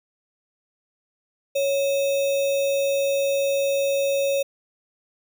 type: tone with sample-and-hold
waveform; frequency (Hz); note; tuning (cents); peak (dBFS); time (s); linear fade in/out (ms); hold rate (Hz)
sine; 554.4; C#5; 0; -19; 1.55-4.43; 10; 3150
effects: none